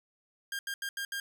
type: tone bursts at uneven times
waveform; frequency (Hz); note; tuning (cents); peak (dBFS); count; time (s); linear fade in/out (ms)
sawtooth; 1608; G6; +44; -30; 5; 0.52-0.59 / 0.67-0.74 / 0.82-0.89 / 0.97-1.05 / 1.12-1.2; 2
effects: none